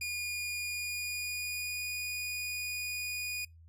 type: tone with pitch glide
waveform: sawtooth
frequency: 2437 to 2460 Hz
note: D#7 to D#7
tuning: -37 to -20 cents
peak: -31 dBFS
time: 0.01-3.45 s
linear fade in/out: 5 ms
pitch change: +17 cents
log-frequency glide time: 0.63-1.86 s
effects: noise-tail reverb RT60 0.2 s tail -25 dB re dry + added 82 Hz sine -53 dBFS peak until 3.68 s